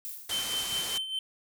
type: noise with exponential decay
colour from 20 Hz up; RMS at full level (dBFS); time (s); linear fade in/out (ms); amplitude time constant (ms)
violet; -36; 0.05-0.7; 0; 140
type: low-pass noise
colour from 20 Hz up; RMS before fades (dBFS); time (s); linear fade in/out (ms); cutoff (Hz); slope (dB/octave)
white; -36; 0.29-0.98; 5; 12000; 24
type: tone with tremolo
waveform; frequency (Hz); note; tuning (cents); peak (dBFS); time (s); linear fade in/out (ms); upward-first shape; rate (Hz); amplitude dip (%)
triangle; 3089; G7; -26; -27; 0.31-1.19; 2; sine; 4.9; 60
effects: none